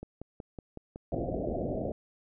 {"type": "click train", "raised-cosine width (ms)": 2, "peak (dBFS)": -27, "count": 7, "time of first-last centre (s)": [0.03, 1.145], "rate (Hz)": 5.38}
{"type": "low-pass noise", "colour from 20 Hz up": "white", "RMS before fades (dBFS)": -33, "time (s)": [1.12, 1.92], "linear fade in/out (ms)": 2, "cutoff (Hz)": 700, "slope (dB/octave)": 96}
{"effects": []}